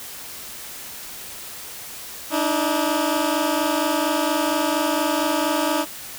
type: tone pair together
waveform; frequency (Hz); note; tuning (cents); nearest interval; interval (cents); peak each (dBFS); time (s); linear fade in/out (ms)
15% pulse; 293.7 / 318; D4 / D#4; 0 / +38; minor second; 138; -16; 2.3-5.86; 50
effects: white hiss -36 dBFS RMS until 6.18 s